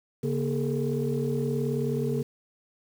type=tone cluster; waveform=sine; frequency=139.7 / 235.7 / 410.9 / 449.9 Hz; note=C#3 / A#3 / G#4 / A4; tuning=+14 / +19 / -18 / +39 cents; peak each=-28 / -30 / -31 / -31 dBFS; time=0.23-2.23 s; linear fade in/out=10 ms; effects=tanh soft clip ceiling -17 dBFS + 8-bit